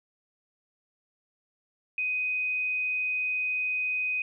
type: tone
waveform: sine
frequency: 2503 Hz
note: D#7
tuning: 10 cents sharp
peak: -26 dBFS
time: 1.98-4.22 s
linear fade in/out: 2 ms
effects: none